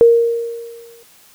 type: tone with exponential decay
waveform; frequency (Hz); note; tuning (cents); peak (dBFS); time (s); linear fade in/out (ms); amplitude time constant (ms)
sine; 466.2; A#4; 0; -3; 0.01-1.03; 0; 220
effects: white hiss -48 dBFS RMS until 1.34 s